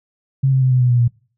sine tone with pitch steps, 134.8 / 132.1 / 129.46 / 126.87 / 124.33 / 121.84 / 119.4 Hz, C#3 / C3 / C3 / B2 / B2 / B2 / A#2, -48 / +17 / -18 / +47 / +12 / -23 / +42 cents, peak -11 dBFS, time 0.43-1.081 s, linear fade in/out 10 ms, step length 93 ms, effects noise-tail reverb RT60 0.4 s tail -23 dB re dry

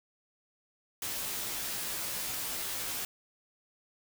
white noise with comb filter, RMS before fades -36 dBFS, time 1.02-3.05 s, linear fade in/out 2 ms, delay 14 ms, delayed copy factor -0.85, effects none

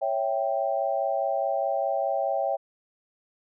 sine chord, C# diminished, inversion none, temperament equal, 554.4 / 659.3 / 784 Hz, C#5 / E5 / G5, 0 / 0 / 0 cents, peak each -28 dBFS, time 0.01-2.57 s, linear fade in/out 20 ms, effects none

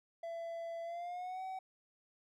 triangle tone with pitch glide, 670 to 756.4 Hz, E5 to F#5, +28 to +38 cents, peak -38 dBFS, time 0.23-1.59 s, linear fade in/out 5 ms, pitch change +210 cents, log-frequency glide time 0.83-1.43 s, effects none

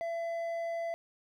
sine tone with hard clipping, 672 Hz, E5, 33 cents sharp, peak -34 dBFS, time 0.01-0.94 s, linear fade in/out 0 ms, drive 5 dB, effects none

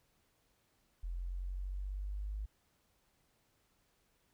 sine linear sweep, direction up, 43 to 51.91 Hz, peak -37 dBFS, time 1.03-2.46 s, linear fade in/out 10 ms, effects pink hiss -75 dBFS RMS until 4.33 s

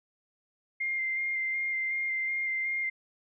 sine tone with vibrato, 2104 Hz, C7, 9 cents sharp, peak -28 dBFS, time 0.8-2.9 s, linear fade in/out 10 ms, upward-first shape square, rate 2.7 Hz, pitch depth 13 cents each way, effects none

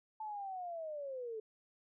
sine linear sweep, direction down, 880 to 426.8 Hz, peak -40 dBFS, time 0.2-1.4 s, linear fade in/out 5 ms, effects none

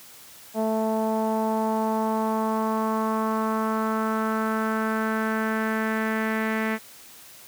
sawtooth tone with low-pass filter sweep, 220 Hz, A3, in tune, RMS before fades -25 dBFS, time 0.54-6.79 s, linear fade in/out 50 ms, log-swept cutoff 740 to 2000 Hz, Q 3.5, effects white hiss -47 dBFS RMS until 7.47 s + high-pass 60 Hz 12 dB/octave

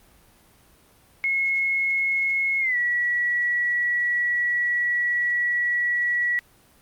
sine tone with pitch glide, 2172 to 1935 Hz, C#7 to B6, -36 to -36 cents, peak -20 dBFS, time 1.24-6.39 s, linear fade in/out 0 ms, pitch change -200 cents, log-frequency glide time 2.6-2.77 s, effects pink hiss -56 dBFS RMS until 6.81 s + Opus 32 kbps

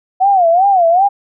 sine tone with vibrato, 730 Hz, F#5, 24 cents flat, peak -7 dBFS, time 0.2-1.09 s, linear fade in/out 20 ms, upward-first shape sine, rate 2.6 Hz, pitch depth 170 cents each way, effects none

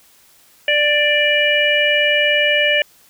harmonic tone with a mistuned harmonic, 590 Hz, D5, 8 cents sharp, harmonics 1 / 3 / 4 / 5, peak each -18 / -18 / -18 / -18 dBFS, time 0.68-2.82 s, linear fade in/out 2 ms, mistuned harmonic 5, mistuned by -16 cents, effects white hiss -51 dBFS RMS until 3.09 s

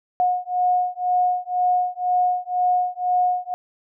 sine beating tone pair, 723 / 725 Hz, F#5 / F#5, -40 / -35 cents, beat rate 2 Hz, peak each -21 dBFS, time 0.2-3.54 s, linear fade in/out 0 ms, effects none

